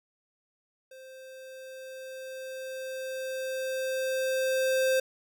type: tone with level ramp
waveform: square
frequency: 523.3 Hz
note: C5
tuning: in tune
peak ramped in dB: -47 to -23 dBFS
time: 0.91-5 s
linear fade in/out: 5 ms
effects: none